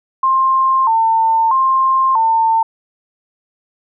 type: tone with vibrato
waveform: sine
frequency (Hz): 975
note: B5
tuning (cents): -23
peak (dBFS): -10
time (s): 0.23-2.63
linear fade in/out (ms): 5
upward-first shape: square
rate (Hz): 0.78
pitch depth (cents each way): 140
effects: none